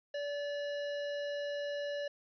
square tone, 577 Hz, D5, 31 cents flat, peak -36 dBFS, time 0.14-2.08 s, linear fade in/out 5 ms, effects resampled to 11025 Hz + 12-bit

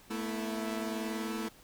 sawtooth chord, A suspended second, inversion none, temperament equal with one note detuned, 220 / 240.7 / 329.6 Hz, A3 / B3 / E4, 0 / -44 / 0 cents, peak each -32 / -38 / -35 dBFS, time 0.1-1.49 s, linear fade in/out 10 ms, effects pink hiss -58 dBFS RMS until 1.63 s

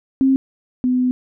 sine tone pair in turn, 266.8 / 251.8 Hz, C4 / B3, +34 / +34 cents, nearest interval minor second, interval 100 cents, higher first, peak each -11 / -14 dBFS, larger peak first, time 0.21-0.36 / 0.84-1.11 s, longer second, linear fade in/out 0 ms, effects none

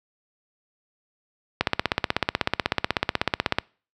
click train, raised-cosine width 0.3 ms, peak -3 dBFS, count 33, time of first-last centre 1.61-3.585 s, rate 16.2 Hz, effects noise-tail reverb RT60 0.4 s tail -26 dB re dry + high-pass 60 Hz 12 dB/octave

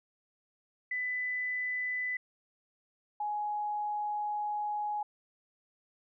sine tone pair in turn, 1998 / 836.2 Hz, B6 / G#5, +20 / +12 cents, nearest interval octave + minor third, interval 1508 cents, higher first, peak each -31 / -31 dBFS, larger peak neither, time 0.91-2.17 / 3.2-5.03 s, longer second, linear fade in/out 5 ms, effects none

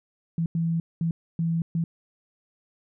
sine tone bursts at uneven times, 165.8 Hz, E3, 10 cents sharp, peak -22 dBFS, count 5, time 0.38-0.46 / 0.55-0.8 / 1.01-1.11 / 1.39-1.62 / 1.75-1.84 s, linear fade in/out 2 ms, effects none

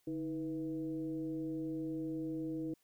sine tone with frequency modulation, 318 Hz, D#4, 38 cents sharp, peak -36 dBFS, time 0.07-2.74 s, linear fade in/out 5 ms, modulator 172 Hz, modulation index 0.62, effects white hiss -75 dBFS RMS until 2.83 s

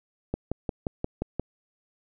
click train, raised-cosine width 2 ms, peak -14 dBFS, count 7, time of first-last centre 0.34-1.396 s, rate 5.68 Hz, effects none

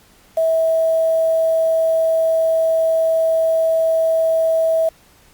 sine tone with quantisation, 650 Hz, E5, 24 cents flat, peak -13 dBFS, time 0.37-4.89 s, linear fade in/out 5 ms, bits 6, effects pink hiss -51 dBFS RMS until 5.33 s + Opus 48 kbps

